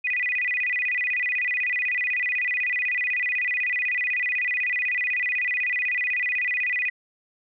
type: tone with vibrato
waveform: sine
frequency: 2217 Hz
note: C#7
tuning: in tune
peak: -22 dBFS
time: 0.04-6.9 s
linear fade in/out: 10 ms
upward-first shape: square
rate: 16 Hz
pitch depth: 200 cents each way
effects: none